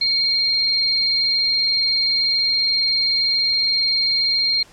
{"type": "tone pair together", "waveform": "sine", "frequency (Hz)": [2217, 4193], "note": ["C#7", "C8"], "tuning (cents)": [0, 3], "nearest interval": "major seventh", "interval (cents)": 1103, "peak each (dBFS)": [-27, -16], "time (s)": [0.01, 4.63], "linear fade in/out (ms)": 5, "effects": ["pink hiss -48 dBFS RMS until 4.72 s", "low-pass 9000 Hz 12 dB/octave"]}